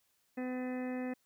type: harmonic tone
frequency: 253.1 Hz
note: B3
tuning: 43 cents sharp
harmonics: 1 / 2 / 3 / 4 / 5 / 6 / 7 / 8 / 10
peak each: -36 / -42 / -48 / -58 / -57 / -60 / -51 / -53 / -56 dBFS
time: 0.37-1.14 s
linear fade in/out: 10 ms
effects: white hiss -75 dBFS RMS until 1.25 s